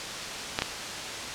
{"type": "clicks", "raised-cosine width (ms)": 0.2, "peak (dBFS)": -7, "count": 2, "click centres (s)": [0.589, 0.621], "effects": ["white hiss -34 dBFS RMS until 1.34 s", "low-pass 6000 Hz 12 dB/octave"]}